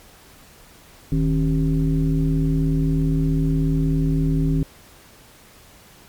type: tone with frequency modulation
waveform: sine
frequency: 155.56 Hz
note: D#3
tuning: in tune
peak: -16 dBFS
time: 1.12-4.63 s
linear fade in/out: 2 ms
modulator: 116 Hz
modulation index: 1.1
effects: pink hiss -48 dBFS RMS until 6.08 s + MP3 96 kbps